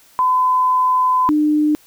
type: tone pair in turn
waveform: sine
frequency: 1014 / 301.5 Hz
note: B5 / D4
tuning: +45 / +46 cents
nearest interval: octave + major sixth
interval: 2099 cents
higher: first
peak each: -12 dBFS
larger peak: neither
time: 0.19-1.29 / 1.29-1.75 s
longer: first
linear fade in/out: 0 ms
effects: white hiss -50 dBFS RMS until 1.86 s